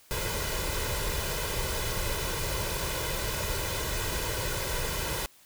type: noise with comb filter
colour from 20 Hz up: pink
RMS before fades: -31 dBFS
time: 0.11-5.26 s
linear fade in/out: 0 ms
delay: 2 ms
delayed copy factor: +0.65
effects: white hiss -58 dBFS RMS until 5.45 s